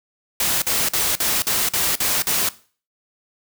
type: noise bursts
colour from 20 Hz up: white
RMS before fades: -20 dBFS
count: 8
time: 0.4-2.489 s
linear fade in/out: 2 ms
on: 220 ms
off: 47 ms
effects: noise-tail reverb RT60 0.4 s tail -18 dB re dry